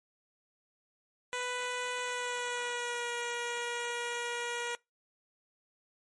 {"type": "tone with pitch glide", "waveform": "10% pulse", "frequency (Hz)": [495.6, 477.6], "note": ["B4", "A#4"], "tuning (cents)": [6, 42], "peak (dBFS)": -25, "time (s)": [1.33, 4.75], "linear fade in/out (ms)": 0, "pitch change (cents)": -64, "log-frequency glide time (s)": [2.01, 3.11], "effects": ["noise-tail reverb RT60 0.2 s tail -24 dB re dry", "MP3 48 kbps"]}